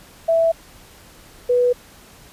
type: tone pair in turn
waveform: sine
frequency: 659.3 / 491.4 Hz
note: E5 / B4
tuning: 0 / -9 cents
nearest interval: perfect fourth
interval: 509 cents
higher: first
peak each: -13 dBFS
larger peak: neither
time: 0.28-0.52 / 1.49-1.73 s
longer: neither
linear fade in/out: 10 ms
effects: pink hiss -46 dBFS RMS until 2.32 s + resampled to 32000 Hz